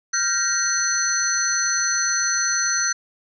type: tone cluster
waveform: sine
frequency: 1393 / 1562 / 1877 / 4278 / 6050 Hz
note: F6 / G6 / A#6 / C8 / F#8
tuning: -5 / -7 / +11 / +38 / +38 cents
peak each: -27 / -27 / -30 / -28 / -21 dBFS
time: 0.13-2.93 s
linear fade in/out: 10 ms
effects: none